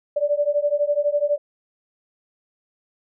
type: beating tone pair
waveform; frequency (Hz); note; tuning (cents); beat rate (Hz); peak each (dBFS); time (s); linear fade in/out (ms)
sine; 578 / 590; D5 / D5; -28 / +8; 12; -21; 0.16-1.38; 10
effects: none